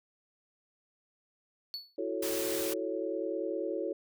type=tone with exponential decay; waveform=triangle; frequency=4435 Hz; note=C#8; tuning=in tune; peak=-32 dBFS; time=1.74-1.96 s; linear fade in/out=0 ms; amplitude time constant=46 ms
type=chord; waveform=sine; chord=F# minor seventh; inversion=third; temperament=equal; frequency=329.6 / 370 / 440 / 554.4 Hz; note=E4 / F#4 / A4 / C#5; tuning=0 / 0 / 0 / 0 cents; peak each=-37 dBFS; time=1.98-3.93 s; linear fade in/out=5 ms
type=noise; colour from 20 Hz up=white; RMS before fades=-37 dBFS; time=2.22-2.74 s; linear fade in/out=10 ms
effects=none